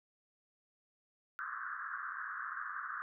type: band-pass noise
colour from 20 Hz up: white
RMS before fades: -42 dBFS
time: 1.39-3.02 s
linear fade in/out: 0 ms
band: 1100 to 1700 Hz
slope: 96 dB/octave
effects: none